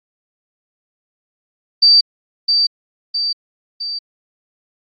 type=tone with echo; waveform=sine; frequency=4645 Hz; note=D8; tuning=20 cents flat; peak=-6 dBFS; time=1.82-2.01 s; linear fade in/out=10 ms; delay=660 ms; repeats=3; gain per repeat=-5 dB; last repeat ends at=3.99 s; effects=AAC 64 kbps